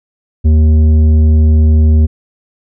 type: tone with tanh clipping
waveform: triangle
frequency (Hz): 77.78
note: D#2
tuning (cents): 0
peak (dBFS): -6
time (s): 0.44-2.07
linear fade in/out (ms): 20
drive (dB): 13
effects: none